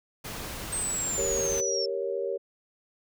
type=noise; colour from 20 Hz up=pink; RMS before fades=-37 dBFS; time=0.24-1.61 s; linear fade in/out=10 ms
type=linear sweep; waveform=sine; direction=down; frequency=8372 to 5350 Hz; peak=-28 dBFS; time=0.72-1.86 s; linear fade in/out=10 ms
type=chord; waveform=sine; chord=G diminished; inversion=none; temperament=equal; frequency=392 / 466.2 / 554.4 Hz; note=G4 / Bb4 / Db5; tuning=0 / 0 / 0 cents; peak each=-32 dBFS; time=1.17-2.38 s; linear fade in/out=20 ms
effects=none